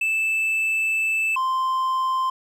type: tone pair in turn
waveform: triangle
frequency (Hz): 2635 / 1042.9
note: E7 / C6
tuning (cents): -1 / -6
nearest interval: octave + major third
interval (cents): 1605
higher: first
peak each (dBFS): -18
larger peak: neither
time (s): 0.01-1.36 / 1.36-2.3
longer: first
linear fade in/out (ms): 5
effects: none